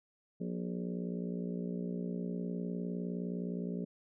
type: harmonic tone with a mistuned harmonic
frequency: 59.6 Hz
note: A#1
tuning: 39 cents sharp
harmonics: 3 / 4 / 5 / 6 / 7 / 8 / 9 / 10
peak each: -37 / -41 / -48 / -52 / -44 / -54 / -52 / -55 dBFS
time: 0.4-3.85 s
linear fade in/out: 10 ms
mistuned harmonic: 6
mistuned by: +41 cents
effects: none